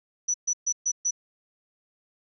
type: tone bursts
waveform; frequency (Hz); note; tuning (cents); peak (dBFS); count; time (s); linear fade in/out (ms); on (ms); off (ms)
sine; 5930; F#8; +3; -22; 5; 0.28-1.11; 10; 62; 130
effects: none